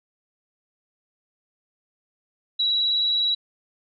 sine tone with vibrato, 3897 Hz, B7, 24 cents flat, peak -19 dBFS, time 2.59-3.35 s, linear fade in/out 10 ms, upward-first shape sine, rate 19 Hz, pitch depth 16 cents each way, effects none

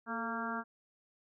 harmonic tone with a mistuned harmonic, 230 Hz, A#3, 23 cents flat, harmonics 1 / 2 / 3 / 4 / 5 / 6 / 7, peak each -40 / -47 / -44 / -43 / -43 / -40 / -44 dBFS, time 0.06-0.64 s, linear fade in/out 50 ms, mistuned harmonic 2, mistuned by -62 cents, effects none

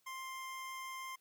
25% pulse tone, 1051 Hz, C6, 7 cents sharp, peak -39 dBFS, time 0.06-1.16 s, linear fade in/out 10 ms, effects white hiss -75 dBFS RMS until 1.2 s + high-pass 60 Hz 12 dB/octave

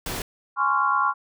pink noise, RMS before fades -30 dBFS, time 0.06-0.22 s, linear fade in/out 2 ms
sine chord, Db major seventh, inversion second, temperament just, 831.5 / 1039.4 / 1108.7 / 1385.9 Hz, Ab5 / C6 / Db6 / F6, +2 / -12 / 0 / -14 cents, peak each -28 / -25 / -22 / -24 dBFS, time 0.56-1.14 s, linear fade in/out 50 ms
effects none

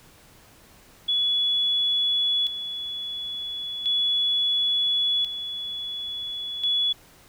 sine tone with tremolo, 3400 Hz, G#7, 40 cents sharp, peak -20 dBFS, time 1.08-6.93 s, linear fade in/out 10 ms, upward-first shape square, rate 0.36 Hz, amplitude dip 65%, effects pink hiss -53 dBFS RMS until 7.28 s

